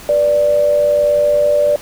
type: tone pair together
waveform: sine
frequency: 486.3 / 587.4 Hz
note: B4 / D5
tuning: -27 / 0 cents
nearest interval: minor third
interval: 327 cents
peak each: -20 / -10 dBFS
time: 0.09-1.76 s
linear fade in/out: 2 ms
effects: pink hiss -35 dBFS RMS until 1.81 s